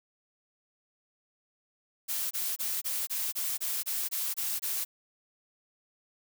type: noise bursts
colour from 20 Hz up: blue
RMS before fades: -32 dBFS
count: 11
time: 2.08-4.85 s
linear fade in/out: 20 ms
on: 230 ms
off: 24 ms
effects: none